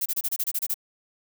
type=noise bursts; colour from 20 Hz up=violet; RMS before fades=-26 dBFS; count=10; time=0.01-0.743 s; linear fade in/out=10 ms; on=49 ms; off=27 ms; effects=none